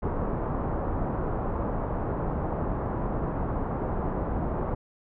pink low-pass noise, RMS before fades -29 dBFS, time 0.02-4.75 s, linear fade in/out 10 ms, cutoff 1100 Hz, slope 24 dB/octave, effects none

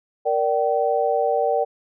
sine chord, G minor, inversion first, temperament equal with one note detuned, 466.2 / 587.3 / 769.2 Hz, Bb4 / D5 / G5, 0 / 0 / -33 cents, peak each -22 dBFS, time 0.25-1.65 s, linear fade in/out 20 ms, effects none

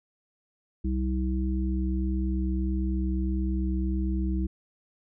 harmonic tone, 64.4 Hz, C2, 27 cents flat, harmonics 1 / 3 / 5, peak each -26 / -31 / -33 dBFS, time 0.84-4.47 s, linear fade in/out 10 ms, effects none

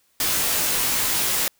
white noise with comb filter, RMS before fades -22 dBFS, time 0.2-1.48 s, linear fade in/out 2 ms, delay 17 ms, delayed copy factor -0.75, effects white hiss -64 dBFS RMS until 1.59 s

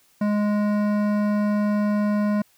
sine tone with hard clipping, 207.9 Hz, G#3, 2 cents sharp, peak -21 dBFS, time 0.21-2.42 s, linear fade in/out 5 ms, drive 14 dB, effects white hiss -60 dBFS RMS until 2.57 s

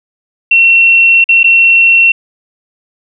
sine tone with dropouts, 2718 Hz, F7, 48 cents flat, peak -3 dBFS, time 0.51-2.12 s, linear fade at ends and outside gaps 5 ms, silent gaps 1.242-1.289 / 1.432-1.442 s, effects none

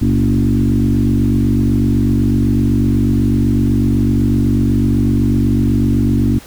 sine tone with frequency modulation, 174.61 Hz, F3, in tune, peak -10 dBFS, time 0.01-6.39 s, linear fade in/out 10 ms, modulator 48 Hz, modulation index 2.7, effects pink hiss -38 dBFS RMS until 6.46 s

